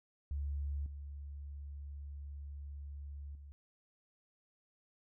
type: tone with level steps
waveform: sine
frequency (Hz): 71.3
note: C#2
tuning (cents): +49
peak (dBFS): -35 / -43 / -49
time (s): 0.31-3.52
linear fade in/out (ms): 0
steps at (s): 0.86 / 3.35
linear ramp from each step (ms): 2
effects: none